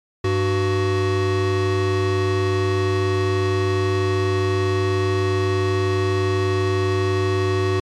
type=tone pair together; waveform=square; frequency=98.98 / 373.7 Hz; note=G2 / F#4; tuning=+17 / +17 cents; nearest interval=octave + major seventh; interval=2300 cents; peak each=-21 dBFS; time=0.24-7.8 s; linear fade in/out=5 ms; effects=low-pass 5000 Hz 12 dB/octave + MP3 96 kbps